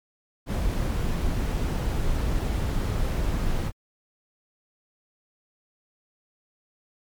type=noise; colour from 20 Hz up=brown; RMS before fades=-25 dBFS; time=0.46-3.72 s; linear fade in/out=50 ms; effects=MP3 96 kbps